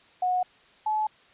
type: tone pair in turn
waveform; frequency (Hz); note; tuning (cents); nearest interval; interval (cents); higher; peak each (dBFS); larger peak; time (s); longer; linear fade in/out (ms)
sine; 730 / 859.3; F#5 / A5; -24 / -41; minor third; 283; second; -22 / -23; first; 0.22-0.43 / 0.86-1.07; neither; 5
effects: white hiss -57 dBFS RMS until 1.33 s + resampled to 8000 Hz